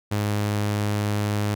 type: tone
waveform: sawtooth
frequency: 103.83 Hz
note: G#2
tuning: in tune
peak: -18 dBFS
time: 0.11-1.55 s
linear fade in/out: 10 ms
effects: none